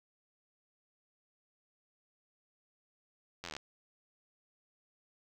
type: slowing click train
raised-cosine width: 0.2 ms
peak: -24 dBFS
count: 11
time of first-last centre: 3.44-3.566 s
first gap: 11 ms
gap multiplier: 1.03
effects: none